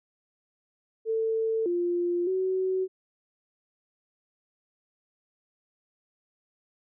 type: tone with pitch steps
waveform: sine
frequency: 446.2 / 349.6 / 375.3 Hz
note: A4 / F4 / F#4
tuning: +24 / +2 / +25 cents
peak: -24 dBFS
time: 1.05-2.88 s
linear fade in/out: 50 ms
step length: 610 ms
effects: none